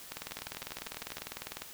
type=two click trains; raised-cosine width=0.2 ms; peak=-20 / -24 dBFS; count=31 / 12; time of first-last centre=0.12-1.62 / 0.31-1.183 s; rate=20 / 12.6 Hz; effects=white hiss -49 dBFS RMS until 1.73 s